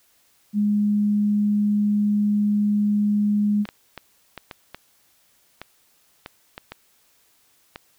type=tone; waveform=sine; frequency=207.3 Hz; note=G#3; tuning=3 cents flat; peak=-17 dBFS; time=0.53-3.66 s; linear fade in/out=50 ms
type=clicks; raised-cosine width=0.3 ms; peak=-18 dBFS; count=11; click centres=3.654 / 3.689 / 3.977 / 4.377 / 4.512 / 4.746 / 5.616 / 6.261 / 6.579 / 6.72 / 7.759 s
effects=white hiss -61 dBFS RMS until 7.98 s